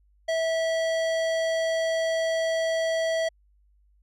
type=tone with hard clipping; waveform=sine; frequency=652 Hz; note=E5; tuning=19 cents flat; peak=-25 dBFS; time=0.28-3.29 s; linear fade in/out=10 ms; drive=16 dB; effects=added 50 Hz sine -59 dBFS peak until 4.02 s